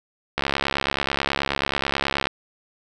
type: click train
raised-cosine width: 0.3 ms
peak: -5 dBFS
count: 132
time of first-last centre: 0.38-2.27 s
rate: 69.3 Hz
effects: none